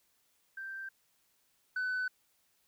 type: tone pair in turn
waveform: sine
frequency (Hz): 1568 / 1504.9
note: G6 / F#6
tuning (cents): 0 / +29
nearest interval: minor second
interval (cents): 71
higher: first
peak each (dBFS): -39 / -29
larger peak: second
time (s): 0.57-0.89 / 1.76-2.08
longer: neither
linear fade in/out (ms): 5
effects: tanh soft clip ceiling -30 dBFS + white hiss -73 dBFS RMS until 2.67 s